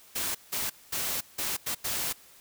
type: noise bursts at uneven times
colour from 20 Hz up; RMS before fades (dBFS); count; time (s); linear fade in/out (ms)
white; -31; 6; 0.15-0.35 / 0.52-0.7 / 0.92-1.21 / 1.38-1.57 / 1.66-1.75 / 1.84-2.13; 10
effects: white hiss -55 dBFS RMS until 2.4 s